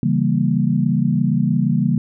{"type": "chord", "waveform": "sine", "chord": "C# diminished seventh", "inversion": "none", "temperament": "equal", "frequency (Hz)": [138.59, 164.81, 196, 233.1], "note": ["C#3", "E3", "G3", "Bb3"], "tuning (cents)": [0, 0, 0, 0], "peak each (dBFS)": -20, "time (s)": [0.03, 1.98], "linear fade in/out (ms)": 2, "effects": []}